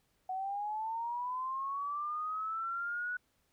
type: linear sweep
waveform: sine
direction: up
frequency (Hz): 740 to 1480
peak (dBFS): -34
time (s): 0.29-3.17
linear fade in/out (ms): 5
effects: pink hiss -75 dBFS RMS until 3.52 s